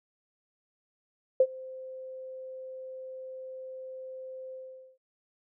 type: tone with ADSR envelope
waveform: sine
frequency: 520 Hz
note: C5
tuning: 11 cents flat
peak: -15 dBFS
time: 1.4-4.98 s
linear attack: 4 ms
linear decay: 56 ms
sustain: -24 dB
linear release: 450 ms
effects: none